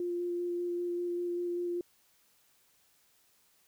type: tone with vibrato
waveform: sine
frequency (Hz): 350.1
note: F4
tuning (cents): +4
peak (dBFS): -31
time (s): 0-1.81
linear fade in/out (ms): 2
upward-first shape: square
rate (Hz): 5.1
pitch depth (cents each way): 8
effects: white hiss -68 dBFS RMS until 3.67 s